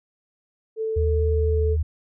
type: tone with pitch glide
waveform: sine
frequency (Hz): 441.9 to 437.1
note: A4 to A4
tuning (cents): +7 to -11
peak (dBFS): -23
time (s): 0.76-1.77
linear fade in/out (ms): 50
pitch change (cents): -18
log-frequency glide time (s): 1.33-1.64
type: tone with vibrato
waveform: sine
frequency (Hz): 77.78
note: D#2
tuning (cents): 0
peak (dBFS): -19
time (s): 0.96-1.83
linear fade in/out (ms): 10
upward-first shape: square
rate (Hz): 4.1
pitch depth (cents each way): 9
effects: none